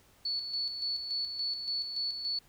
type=tone with tremolo; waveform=sine; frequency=4435 Hz; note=C#8; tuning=in tune; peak=-30 dBFS; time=0.25-2.39 s; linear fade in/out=5 ms; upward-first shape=square; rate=3.5 Hz; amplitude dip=50%; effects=pink hiss -63 dBFS RMS until 2.48 s